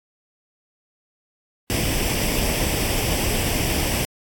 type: noise with comb filter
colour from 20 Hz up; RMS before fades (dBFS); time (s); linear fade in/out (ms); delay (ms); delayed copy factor
pink; -22; 1.7-4.05; 0; 0.37; +0.6
effects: AAC 64 kbps